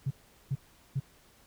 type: tone bursts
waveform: sine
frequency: 136 Hz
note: C#3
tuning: 33 cents flat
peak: -26 dBFS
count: 3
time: 0.06-1.001 s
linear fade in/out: 10 ms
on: 47 ms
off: 400 ms
effects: tanh soft clip ceiling -22 dBFS + pink hiss -61 dBFS RMS until 1.46 s